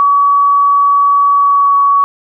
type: tone with pitch glide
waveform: sine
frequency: 1135 to 1125.9 Hz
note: C#6 to C#6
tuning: +41 to +27 cents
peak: -6 dBFS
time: 0-2.04 s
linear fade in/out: 0 ms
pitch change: -14 cents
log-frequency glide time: 1.33-1.77 s
effects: none